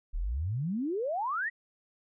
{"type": "exponential sweep", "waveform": "sine", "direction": "up", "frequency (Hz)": [34.14, 1975.5], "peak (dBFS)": -29, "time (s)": [0.13, 1.5], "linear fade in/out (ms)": 20, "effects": []}